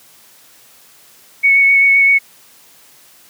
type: tone with vibrato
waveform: sine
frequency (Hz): 2217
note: C#7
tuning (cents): 0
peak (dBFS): -7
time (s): 1.43-2.19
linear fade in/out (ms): 20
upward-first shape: sine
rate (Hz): 7.7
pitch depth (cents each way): 13
effects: white hiss -46 dBFS RMS until 3.29 s + high-pass 100 Hz 12 dB/octave